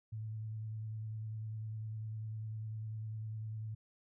sine tone with vibrato, 109.3 Hz, A2, 11 cents flat, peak -39 dBFS, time 0.12-3.75 s, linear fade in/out 10 ms, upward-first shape sine, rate 10 Hz, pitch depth 20 cents each way, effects none

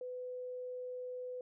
sine tone, 501 Hz, B4, 25 cents sharp, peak -40 dBFS, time 0.01-1.41 s, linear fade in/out 2 ms, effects none

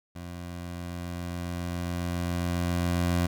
20% pulse tone with level ramp, 87.31 Hz, F2, in tune, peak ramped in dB -33 to -18 dBFS, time 0.15-3.27 s, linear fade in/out 10 ms, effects none

